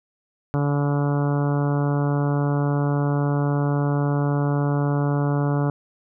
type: harmonic tone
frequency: 143.7 Hz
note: D3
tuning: 37 cents flat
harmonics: 1 / 2 / 3 / 4 / 5 / 6 / 7 / 8 / 9 / 10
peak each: -20 / -26 / -30 / -32 / -34 / -36 / -37 / -38 / -39 / -40 dBFS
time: 0.54-5.7 s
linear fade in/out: 0 ms
effects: none